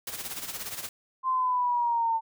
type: noise with tremolo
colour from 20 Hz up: white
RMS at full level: -34 dBFS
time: 0.07-0.89 s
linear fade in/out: 2 ms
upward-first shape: sine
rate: 17 Hz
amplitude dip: 65%
type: linear sweep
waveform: sine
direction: down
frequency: 1046.5 to 895 Hz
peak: -23 dBFS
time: 1.23-2.21 s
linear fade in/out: 50 ms
effects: none